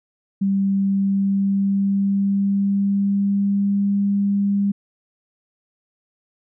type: tone with pitch glide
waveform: sine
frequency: 196 to 200.3 Hz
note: G3 to G3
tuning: 0 to +38 cents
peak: -16 dBFS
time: 0.41-4.72 s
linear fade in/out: 10 ms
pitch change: +38 cents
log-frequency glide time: 0.81-3.92 s
effects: none